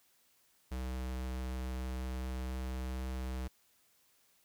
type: tone with pitch glide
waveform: square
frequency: 63.8 to 64.17 Hz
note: C2 to C2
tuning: -43 to -33 cents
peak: -37 dBFS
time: 0.71-3.48 s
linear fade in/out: 10 ms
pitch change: +10 cents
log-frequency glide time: 1.59-2.87 s
effects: white hiss -70 dBFS RMS until 4.44 s